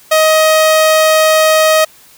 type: tone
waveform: sawtooth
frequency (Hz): 629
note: D#5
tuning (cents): +19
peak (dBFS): -3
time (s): 0.11-1.85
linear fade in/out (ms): 10
effects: white hiss -43 dBFS RMS until 2.17 s